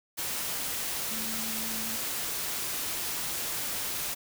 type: tone in noise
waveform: sine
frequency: 222.5 Hz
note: A3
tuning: 20 cents sharp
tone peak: -40 dBFS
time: 1.1-1.97 s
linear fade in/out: 20 ms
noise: white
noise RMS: -33 dBFS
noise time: 0.17-4.15 s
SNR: -10 dB
effects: none